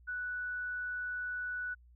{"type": "tone", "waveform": "sine", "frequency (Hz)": 1480, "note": "F#6", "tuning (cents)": 0, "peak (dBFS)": -35, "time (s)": [0.07, 1.75], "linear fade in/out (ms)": 20, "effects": ["added 60 Hz sine -57 dBFS peak until 1.95 s"]}